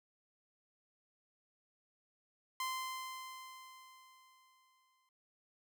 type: tone with exponential decay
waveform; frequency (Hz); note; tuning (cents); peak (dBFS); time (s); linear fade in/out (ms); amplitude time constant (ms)
sawtooth; 1038; C6; -14; -32; 2.6-5.09; 2; 540
effects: none